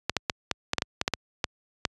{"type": "clicks", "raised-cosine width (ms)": 0.2, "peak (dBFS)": -6, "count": 12, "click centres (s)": [0.096, 0.167, 0.298, 0.513, 0.734, 0.783, 0.821, 1.014, 1.079, 1.137, 1.442, 1.852], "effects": ["high-pass 60 Hz 12 dB/octave", "resampled to 22050 Hz"]}